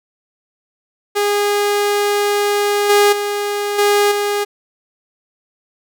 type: tone with level steps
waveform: sawtooth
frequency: 410 Hz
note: G#4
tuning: 22 cents flat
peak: -10 / -5 / -14 / -7 / -12 dBFS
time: 1.15-4.45 s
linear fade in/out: 20 ms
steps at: 2.89 / 3.12 / 3.78 / 4.11 s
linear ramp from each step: 10 ms
effects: none